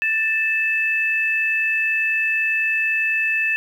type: tone pair together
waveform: sine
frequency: 1772 / 2622 Hz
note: A6 / E7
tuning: +12 / -10 cents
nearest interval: perfect fifth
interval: 678 cents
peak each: -22 / -19 dBFS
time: 0.02-3.56 s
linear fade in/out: 0 ms
effects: 8-bit